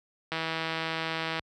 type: click train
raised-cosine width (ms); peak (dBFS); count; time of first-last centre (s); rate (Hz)
0.3; -15; 175; 0.32-1.394; 162
effects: high-pass 60 Hz 12 dB/octave